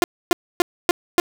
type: tone bursts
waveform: sawtooth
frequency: 350.3 Hz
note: F4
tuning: 5 cents sharp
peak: -8 dBFS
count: 5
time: 0.02-1.2 s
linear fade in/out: 0 ms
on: 20 ms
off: 270 ms
effects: none